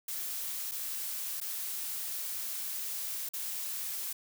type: noise with dropouts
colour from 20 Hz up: blue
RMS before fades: -37 dBFS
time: 0.08-4.13 s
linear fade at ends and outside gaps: 5 ms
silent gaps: 0.713-0.717 / 1.403-1.413 / 3.29-3.335 s
effects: none